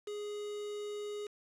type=tone with quantisation; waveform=triangle; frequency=415.3 Hz; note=G#4; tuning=in tune; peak=-36 dBFS; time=0.07-1.27 s; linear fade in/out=5 ms; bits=8; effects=low-pass 9000 Hz 12 dB/octave